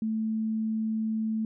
sine tone, 220 Hz, A3, in tune, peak -26 dBFS, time 0.02-1.45 s, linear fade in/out 2 ms, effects none

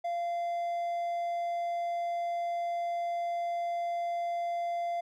triangle tone, 690 Hz, F5, 21 cents flat, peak -28 dBFS, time 0.04-5.01 s, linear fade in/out 10 ms, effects none

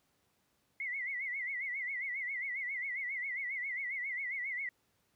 sine tone with vibrato, 2074 Hz, C7, 16 cents flat, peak -35 dBFS, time 0.8-4.69 s, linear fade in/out 2 ms, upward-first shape sine, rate 7.4 Hz, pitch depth 120 cents each way, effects pink hiss -75 dBFS RMS until 5.15 s + high-pass 80 Hz 12 dB/octave

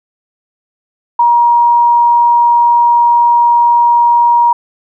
sine tone, 949 Hz, A#5, 31 cents sharp, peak -5 dBFS, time 1.19-4.53 s, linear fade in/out 5 ms, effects none

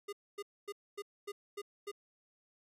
square tone bursts, 406.6 Hz, G#4, 37 cents flat, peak -40 dBFS, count 7, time 0.08-1.916 s, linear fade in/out 10 ms, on 48 ms, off 250 ms, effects resampled to 32000 Hz

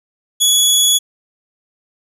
20% pulse tone, 3382 Hz, G#7, 31 cents sharp, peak -4 dBFS, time 0.4-0.99 s, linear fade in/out 20 ms, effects none

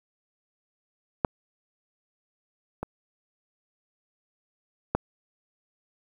clicks, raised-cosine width 1 ms, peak -7 / -17 / -8 dBFS, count 3, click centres 1.248 / 2.83 / 4.95 s, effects 8-bit

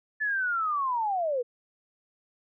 sine linear sweep, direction down, 1747 to 465.4 Hz, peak -25 dBFS, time 0.2-1.43 s, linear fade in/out 20 ms, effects none

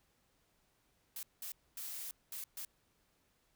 blue noise bursts at uneven times, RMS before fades -44 dBFS, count 5, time 1.16-1.23 / 1.42-1.52 / 1.77-2.11 / 2.32-2.44 / 2.57-2.65 s, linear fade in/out 2 ms, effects pink hiss -75 dBFS RMS until 3.55 s

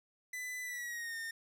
45% pulse tone with pitch glide, 2000 to 1823.4 Hz, B6 to A#6, +21 to -39 cents, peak -39 dBFS, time 0.33-1.31 s, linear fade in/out 5 ms, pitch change -160 cents, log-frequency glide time 0.62-1.17 s, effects none

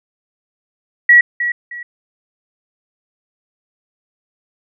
sine tone with echo, 1925 Hz, B6, 45 cents flat, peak -4 dBFS, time 1.09-1.21 s, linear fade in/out 5 ms, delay 310 ms, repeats 2, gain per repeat -11 dB, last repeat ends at 1.83 s, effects none

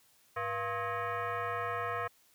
sine tone with frequency modulation, 103.83 Hz, G#2, in tune, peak -32 dBFS, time 0.36-2.08 s, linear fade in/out 10 ms, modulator 587 Hz, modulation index 2.8, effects white hiss -66 dBFS RMS until 2.34 s

